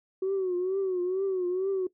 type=tone with vibrato; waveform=sine; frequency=372.9 Hz; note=F#4; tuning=14 cents sharp; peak=-24 dBFS; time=0.22-1.87 s; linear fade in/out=5 ms; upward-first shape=triangle; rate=2.2 Hz; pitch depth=100 cents each way; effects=noise-tail reverb RT60 0.1 s tail -18 dB re dry + tanh soft clip ceiling -22 dBFS